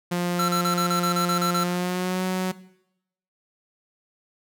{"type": "tone with pitch glide", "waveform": "sawtooth", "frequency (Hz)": [176, 185.39], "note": ["F3", "F#3"], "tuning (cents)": [14, 4], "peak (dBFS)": -19, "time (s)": [0.11, 2.52], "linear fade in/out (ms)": 10, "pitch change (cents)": 90, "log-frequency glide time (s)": [1.6, 2.23]}
{"type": "tone bursts", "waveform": "square", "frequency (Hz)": 1346, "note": "E6", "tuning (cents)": 36, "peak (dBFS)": -23, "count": 10, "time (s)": [0.39, 1.638], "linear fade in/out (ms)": 5, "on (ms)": 96, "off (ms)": 32}
{"effects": ["noise-tail reverb RT60 0.8 s tail -18 dB re dry"]}